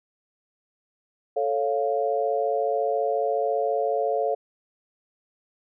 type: chord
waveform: sine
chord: A augmented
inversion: none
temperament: equal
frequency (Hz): 440 / 554.4 / 698.5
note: A4 / C#5 / E#5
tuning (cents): 0 / 0 / 0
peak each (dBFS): -26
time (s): 1.36-4.35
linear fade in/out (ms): 10
effects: none